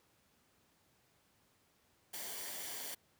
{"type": "noise with comb filter", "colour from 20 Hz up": "white", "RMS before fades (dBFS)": -44, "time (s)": [2.13, 2.95], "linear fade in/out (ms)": 10, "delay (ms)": 0.77, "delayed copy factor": -0.5, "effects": ["pink hiss -72 dBFS RMS until 3.19 s", "high-pass 80 Hz 12 dB/octave"]}